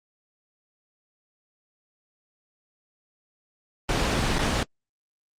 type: noise with dropouts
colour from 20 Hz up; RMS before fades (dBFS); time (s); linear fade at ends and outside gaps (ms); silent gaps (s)
pink; -23; 3.89-4.63; 1; 4.384-4.391
effects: low-pass 6000 Hz 12 dB/octave + Opus 24 kbps